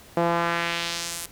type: tone with band-pass filter sweep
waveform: sawtooth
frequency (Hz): 170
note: F3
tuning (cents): -46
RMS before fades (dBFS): -26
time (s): 0.17-1.26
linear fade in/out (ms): 2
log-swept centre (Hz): 610 to 11000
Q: 1.2
effects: pink hiss -49 dBFS RMS until 1.31 s